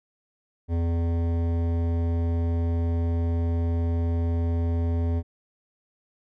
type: tone with hard clipping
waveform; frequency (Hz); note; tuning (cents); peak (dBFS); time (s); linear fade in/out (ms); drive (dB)
triangle; 84.2; E2; +37; -24; 0.68-5.23; 50; 18
effects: none